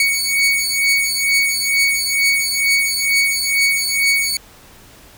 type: beating tone pair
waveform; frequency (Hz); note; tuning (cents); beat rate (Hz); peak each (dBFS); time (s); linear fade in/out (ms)
sawtooth; 2231 / 2233.2; C#7 / C#7; +11 / +12; 2.2; -14; 0-4.37; 2
effects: pink hiss -44 dBFS RMS until 5.17 s